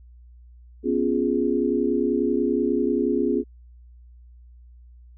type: chord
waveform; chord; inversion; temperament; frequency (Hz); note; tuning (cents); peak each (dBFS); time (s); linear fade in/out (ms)
sine; C# dominant seventh; third; equal; 246.9 / 277.2 / 349.2 / 415.3; B3 / C#4 / E#4 / G#4; 0 / 0 / 0 / 0; -25; 0.83-3.44; 50
effects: added 60 Hz sine -45 dBFS peak until 5.17 s